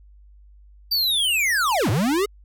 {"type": "linear two-way sweep", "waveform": "square", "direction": "down then up", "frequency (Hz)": [4699, 91.4, 427.2], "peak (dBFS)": -19, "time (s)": [0.91, 2.26], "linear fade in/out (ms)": 10, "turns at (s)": 1.9, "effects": ["added 50 Hz sine -46 dBFS peak until 2.44 s"]}